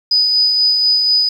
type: tone with tremolo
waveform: sine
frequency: 4978 Hz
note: D#8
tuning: in tune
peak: -9 dBFS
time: 0.11-1.29 s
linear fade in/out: 5 ms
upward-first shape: sine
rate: 4.1 Hz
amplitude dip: 30%
effects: 7-bit